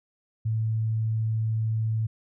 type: tone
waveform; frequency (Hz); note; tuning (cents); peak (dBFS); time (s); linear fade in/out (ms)
sine; 110.8; A2; +13; -23; 0.45-2.07; 10
effects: none